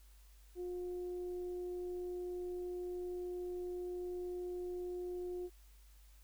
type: tone with frequency modulation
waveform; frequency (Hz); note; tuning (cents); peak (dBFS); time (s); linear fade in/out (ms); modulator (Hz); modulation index
sine; 357.9; F4; +42; -39; 0.55-5.5; 50; 357; 0.21
effects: added 50 Hz sine -58 dBFS peak until 6.23 s + white hiss -69 dBFS RMS until 6.23 s